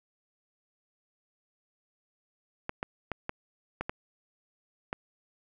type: clicks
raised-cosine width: 0.5 ms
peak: -17 dBFS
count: 7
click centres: 2.694 / 2.829 / 3.117 / 3.294 / 3.81 / 3.895 / 4.929 s
effects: none